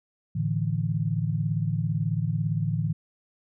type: chord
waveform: sine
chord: A suspended fourth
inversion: none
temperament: equal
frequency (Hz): 110 / 146.83 / 164.81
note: A2 / D3 / E3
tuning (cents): 0 / 0 / 0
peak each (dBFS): -28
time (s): 0.35-2.93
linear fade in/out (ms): 10
effects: none